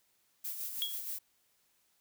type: noise with tremolo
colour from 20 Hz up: violet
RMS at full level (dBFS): -38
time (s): 0.44-1.19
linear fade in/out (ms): 10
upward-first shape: sine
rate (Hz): 6.3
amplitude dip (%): 45
type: tone with exponential decay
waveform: sine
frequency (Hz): 3322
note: G#7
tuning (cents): 0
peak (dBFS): -28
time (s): 0.82-1.03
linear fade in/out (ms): 0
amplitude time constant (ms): 44
effects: white hiss -73 dBFS RMS until 2 s

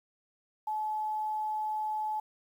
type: tone with quantisation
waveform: sine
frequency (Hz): 859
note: A5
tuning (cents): -42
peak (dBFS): -30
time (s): 0.67-2.2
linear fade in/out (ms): 5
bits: 10
effects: none

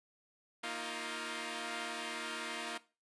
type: chord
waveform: 5% pulse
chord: Bb suspended fourth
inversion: none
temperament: equal with one note detuned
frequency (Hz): 233.1 / 314.7 / 349.2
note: Bb3 / Eb4 / F4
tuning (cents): 0 / +20 / 0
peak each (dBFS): -32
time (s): 0.63-2.78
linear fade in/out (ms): 10
effects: noise-tail reverb RT60 0.3 s tail -17 dB re dry + resampled to 22050 Hz

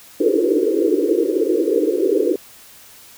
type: band-pass noise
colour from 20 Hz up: pink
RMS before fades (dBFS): -17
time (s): 0.2-2.36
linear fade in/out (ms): 5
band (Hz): 300 to 500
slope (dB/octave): 96
effects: white hiss -44 dBFS RMS until 3.17 s

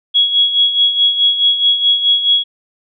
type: tone with tremolo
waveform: sine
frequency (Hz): 3333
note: G#7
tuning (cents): +5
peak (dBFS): -7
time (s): 0.14-2.44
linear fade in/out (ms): 20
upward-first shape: sine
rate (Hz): 4.7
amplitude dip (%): 65
effects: none

